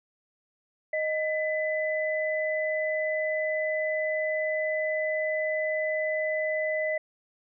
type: tone pair together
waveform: sine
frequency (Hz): 622.3 / 2002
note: D#5 / B6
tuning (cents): 0 / +23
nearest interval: octave + minor sixth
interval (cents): 2023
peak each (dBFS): -27 / -30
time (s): 0.93-6.98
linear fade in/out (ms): 5
effects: none